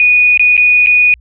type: tone with dropouts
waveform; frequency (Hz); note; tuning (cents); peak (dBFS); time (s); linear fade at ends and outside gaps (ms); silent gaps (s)
sine; 2468; D#7; -15; -5; 0-1.14; 1; 0.375-0.395 / 0.568-0.577 / 0.862-0.87
effects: added 60 Hz sine -39 dBFS peak until 1.2 s